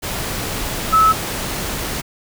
sine tone in noise, 1300 Hz, E6, 24 cents flat, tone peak -9 dBFS, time 0.92-1.13 s, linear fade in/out 20 ms, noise pink, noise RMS -24 dBFS, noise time 0.02-2.02 s, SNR +12 dB, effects none

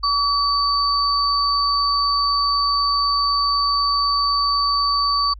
sine tone pair together, 1141 / 4564 Hz, C#6 / C#8, +50 / +50 cents, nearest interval 2 octaves, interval 2400 cents, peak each -18 / -20 dBFS, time 0.03-5.34 s, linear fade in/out 10 ms, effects added 50 Hz sine -35 dBFS peak until 5.39 s

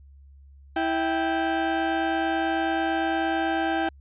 30% pulse tone pair together, 327.4 / 784 Hz, E4 / G5, -12 / 0 cents, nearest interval octave + minor third, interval 1512 cents, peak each -23 dBFS, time 0.76-3.89 s, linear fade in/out 5 ms, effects added 69 Hz sine -47 dBFS peak until 4 s + resampled to 8000 Hz

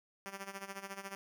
5% pulse tone with tremolo, 196 Hz, G3, in tune, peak -29 dBFS, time 0.26-1.15 s, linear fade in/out 0 ms, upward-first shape sine, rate 14 Hz, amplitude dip 80%, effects none

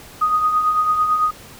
sine tone with tremolo, 1244.5 Hz, D#6, in tune, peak -12 dBFS, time 0.21-1.31 s, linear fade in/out 10 ms, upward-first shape triangle, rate 9 Hz, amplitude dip 55%, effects pink hiss -41 dBFS RMS until 1.59 s

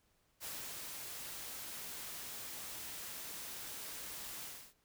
white noise with ADSR envelope, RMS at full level -44 dBFS, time 0.4-4.74 s, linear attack 44 ms, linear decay 300 ms, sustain -2 dB, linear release 300 ms, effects pink hiss -75 dBFS RMS until 4.84 s

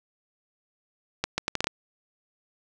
accelerating click train, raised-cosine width 0.2 ms, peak -8 dBFS, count 7, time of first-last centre 1.24-1.67 s, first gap 140 ms, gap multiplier 0.72, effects none

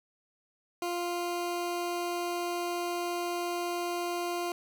20% pulse tone, 349.2 Hz, F4, in tune, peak -26 dBFS, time 0.82-4.52 s, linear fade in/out 2 ms, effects none

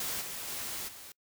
white noise with level steps, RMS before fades -35 / -40 / -38 / -48 dBFS, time 0-1.12 s, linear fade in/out 2 ms, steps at 0.2 / 0.47 / 0.87 s, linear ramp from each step 20 ms, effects noise-tail reverb RT60 0.1 s tail -26 dB re dry

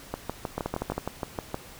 two click trains, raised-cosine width 1 ms, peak -14 / -15 dBFS, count 6 / 10, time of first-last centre 0.58-0.98 / 0.14-1.544 s, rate 12.5 / 6.41 Hz, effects pink hiss -47 dBFS RMS until 1.79 s

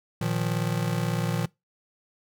square chord, Bb suspended fourth, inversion none, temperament just, 116.54 / 155.39 / 174.81 Hz, Bb2 / Eb3 / F3, 0 / -2 / +2 cents, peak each -30 dBFS, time 0.21-1.46 s, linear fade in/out 5 ms, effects noise-tail reverb RT60 0.2 s tail -23 dB re dry

